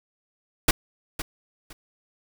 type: noise with echo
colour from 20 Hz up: pink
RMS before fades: -17 dBFS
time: 0.68-0.71 s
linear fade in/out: 5 ms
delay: 510 ms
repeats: 2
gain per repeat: -13 dB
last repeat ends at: 1.73 s
effects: none